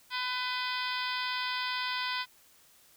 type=harmonic tone with a mistuned harmonic; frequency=501 Hz; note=B4; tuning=25 cents sharp; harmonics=2 / 3 / 4 / 5 / 6 / 7 / 8 / 9 / 10; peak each=-36 / -38 / -39 / -40 / -41 / -41 / -42 / -43 / -43 dBFS; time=0.1-2.26 s; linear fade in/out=50 ms; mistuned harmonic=6; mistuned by=+77 cents; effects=white hiss -61 dBFS RMS until 2.96 s